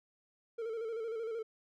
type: tone with vibrato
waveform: triangle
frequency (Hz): 452.3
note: A4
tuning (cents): +48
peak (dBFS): -34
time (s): 0.58-1.43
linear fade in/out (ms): 10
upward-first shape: square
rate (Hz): 13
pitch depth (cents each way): 49
effects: none